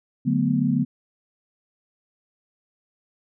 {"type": "chord", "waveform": "sine", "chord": "B minor seventh", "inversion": "first", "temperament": "equal", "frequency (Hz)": [146.83, 185, 220, 246.9], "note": ["D3", "F#3", "A3", "B3"], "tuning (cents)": [0, 0, 0, 0], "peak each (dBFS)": [-24, -26, -25, -22], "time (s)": [0.25, 0.85], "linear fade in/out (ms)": 20, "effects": []}